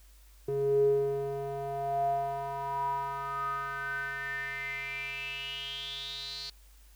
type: tone with band-pass filter sweep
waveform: square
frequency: 138.59 Hz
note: C#3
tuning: in tune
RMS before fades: -33 dBFS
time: 0.48-6.5 s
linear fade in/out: 5 ms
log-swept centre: 360 to 4400 Hz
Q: 9.2
effects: added 50 Hz sine -54 dBFS peak until 6.95 s + white hiss -63 dBFS RMS until 6.95 s